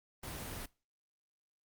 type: noise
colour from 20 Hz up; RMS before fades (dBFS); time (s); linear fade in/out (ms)
pink; -43; 0.23-0.66; 5
effects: noise-tail reverb RT60 0.3 s tail -22 dB re dry + Opus 24 kbps